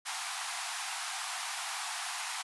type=band-pass noise; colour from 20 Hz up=pink; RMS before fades=-38 dBFS; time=0.05-2.43 s; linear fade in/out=20 ms; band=710 to 11000 Hz; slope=96 dB/octave; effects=none